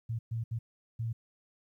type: tone bursts at uneven times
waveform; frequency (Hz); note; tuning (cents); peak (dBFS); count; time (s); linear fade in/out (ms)
sine; 114.3; A#2; -34; -31; 4; 0.09-0.19 / 0.31-0.44 / 0.51-0.59 / 0.99-1.13; 10
effects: 12-bit